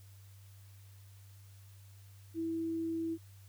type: tone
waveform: sine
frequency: 327.9 Hz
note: E4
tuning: 9 cents flat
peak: -33 dBFS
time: 2.34-3.18 s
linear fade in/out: 50 ms
effects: added 98 Hz sine -53 dBFS peak until 3.48 s + white hiss -65 dBFS RMS until 3.48 s